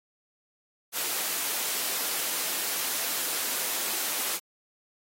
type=high-pass noise; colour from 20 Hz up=white; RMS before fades=-30 dBFS; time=0.92-4.4 s; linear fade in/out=50 ms; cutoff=280 Hz; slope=12 dB/octave; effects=AAC 48 kbps